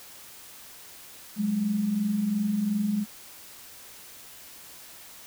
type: tone pair together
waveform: sine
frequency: 186.5 / 209.3 Hz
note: F#3 / G#3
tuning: +14 / +14 cents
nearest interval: major second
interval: 200 cents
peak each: -32 / -24 dBFS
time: 1.36-3.06 s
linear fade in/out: 50 ms
effects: white hiss -47 dBFS RMS until 5.26 s